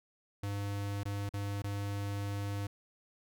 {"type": "tone with dropouts", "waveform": "square", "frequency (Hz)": 100.8, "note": "G2", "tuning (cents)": 49, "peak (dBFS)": -35, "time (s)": [0.43, 2.67], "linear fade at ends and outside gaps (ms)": 5, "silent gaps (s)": [[1.034, 1.054], [1.292, 1.337], [1.621, 1.64]], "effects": []}